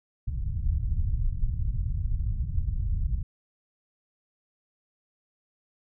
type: low-pass noise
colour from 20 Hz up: pink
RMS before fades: -27 dBFS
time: 0.27-3.23 s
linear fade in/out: 5 ms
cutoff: 110 Hz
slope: 24 dB/octave
effects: none